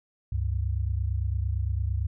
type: tone pair together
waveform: sine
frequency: 69.3 / 98.13 Hz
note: C#2 / G2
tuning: 0 / +2 cents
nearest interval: tritone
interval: 602 cents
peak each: -27 / -28 dBFS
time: 0.32-2.07 s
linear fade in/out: 5 ms
effects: none